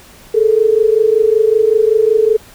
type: tone pair together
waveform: sine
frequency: 425.7 / 451 Hz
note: G#4 / A4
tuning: +43 / +43 cents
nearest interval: minor second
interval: 100 cents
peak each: -11 dBFS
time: 0.34-2.37 s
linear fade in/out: 10 ms
effects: pink hiss -41 dBFS RMS until 2.54 s